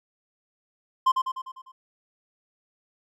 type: tone with echo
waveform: triangle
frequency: 1046.5 Hz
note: C6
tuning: in tune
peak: -14 dBFS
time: 1.06-1.12 s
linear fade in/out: 10 ms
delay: 100 ms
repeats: 6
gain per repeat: -5 dB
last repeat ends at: 1.72 s
effects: none